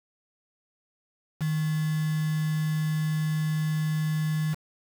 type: tone with quantisation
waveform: sine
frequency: 155.56 Hz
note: D#3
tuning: in tune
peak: -24 dBFS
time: 1.4-4.55 s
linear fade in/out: 20 ms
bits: 6
effects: none